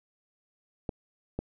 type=clicks; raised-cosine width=2 ms; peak=-18 dBFS; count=2; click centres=0.892 / 1.39 s; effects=none